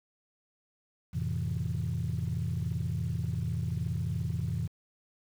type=chord; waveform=sine; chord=F major seventh; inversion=none; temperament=equal; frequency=87.31 / 110 / 130.81 / 164.81 Hz; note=F2 / A2 / C3 / E3; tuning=0 / 0 / 0 / 0 cents; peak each=-34 dBFS; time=1.13-4.68 s; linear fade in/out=20 ms; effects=tanh soft clip ceiling -23 dBFS + 9-bit